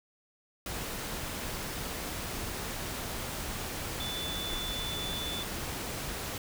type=tone in noise; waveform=sine; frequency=3487 Hz; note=A7; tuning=16 cents flat; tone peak=-36 dBFS; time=4-5.43 s; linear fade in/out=2 ms; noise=pink; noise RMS=-37 dBFS; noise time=0.66-6.38 s; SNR=-2 dB; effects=none